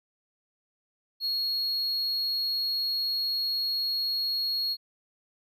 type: tone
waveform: triangle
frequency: 4309 Hz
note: C#8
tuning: 50 cents flat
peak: -25 dBFS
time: 1.2-4.77 s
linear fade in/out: 50 ms
effects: none